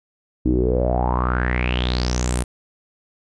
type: tone with low-pass filter sweep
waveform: sawtooth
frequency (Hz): 61.6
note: B1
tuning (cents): -4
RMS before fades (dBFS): -20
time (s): 0.45-2.44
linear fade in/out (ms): 10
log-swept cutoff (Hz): 290 to 10000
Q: 7.6
effects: none